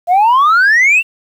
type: exponential sweep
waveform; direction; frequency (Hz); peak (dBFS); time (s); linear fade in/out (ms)
sine; up; 679 to 2770; -4; 0.07-1.03; 50
effects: tanh soft clip ceiling -5 dBFS + 7-bit